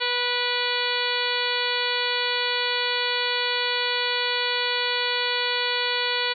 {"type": "harmonic tone with a mistuned harmonic", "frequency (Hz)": 490, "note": "B4", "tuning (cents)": -14, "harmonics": [1, 2, 3, 4, 5, 6, 7, 8, 9], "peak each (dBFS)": [-31, -31, -31, -31, -31, -31, -31, -31, -31], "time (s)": [0, 6.34], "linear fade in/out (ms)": 20, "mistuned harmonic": 5, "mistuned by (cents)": -26, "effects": []}